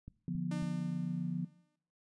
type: click train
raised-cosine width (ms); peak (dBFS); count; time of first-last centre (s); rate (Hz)
5; -34; 3; 0.08-0.625; 3.67
type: chord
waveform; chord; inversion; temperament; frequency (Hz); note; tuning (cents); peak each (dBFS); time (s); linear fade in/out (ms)
sine; B diminished; first; equal with one note detuned; 146.83 / 174.61 / 243.4; D3 / F3 / B3; 0 / 0 / -25; -40 / -35 / -41; 0.28-1.45; 2
type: tone with exponential decay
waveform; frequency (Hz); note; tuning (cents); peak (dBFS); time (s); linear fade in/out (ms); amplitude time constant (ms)
sawtooth; 300; D4; +37; -37; 0.51-1.76; 5; 270
effects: noise-tail reverb RT60 0.6 s tail -20 dB re dry + resampled to 24000 Hz